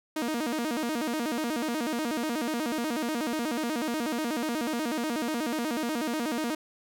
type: tone with vibrato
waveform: sawtooth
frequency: 271.3 Hz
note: C#4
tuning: 37 cents flat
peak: -24 dBFS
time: 0.16-6.55 s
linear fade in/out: 5 ms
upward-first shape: square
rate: 8.2 Hz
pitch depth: 240 cents each way
effects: none